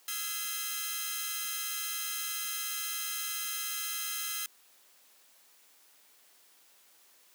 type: tone cluster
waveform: 5% pulse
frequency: 1268 / 1357 / 1656 / 2044 / 3137 Hz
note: D#6 / E6 / G#6 / C7 / G7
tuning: +32 / +50 / -5 / -41 / +1 cents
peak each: -30 dBFS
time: 0.08-4.46 s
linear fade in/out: 2 ms
effects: white hiss -62 dBFS RMS until 7.34 s + high-pass 300 Hz 12 dB/octave